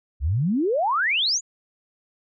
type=exponential sweep; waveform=sine; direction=up; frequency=61.74 to 7190 Hz; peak=-19 dBFS; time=0.2-1.41 s; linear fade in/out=50 ms; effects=none